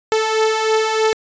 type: beating tone pair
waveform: sawtooth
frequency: 436.5 / 439.7 Hz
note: A4 / A4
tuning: -14 / -1 cents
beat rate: 3.2 Hz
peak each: -17 / -12 dBFS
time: 0.12-1.13 s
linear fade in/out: 0 ms
effects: resampled to 16000 Hz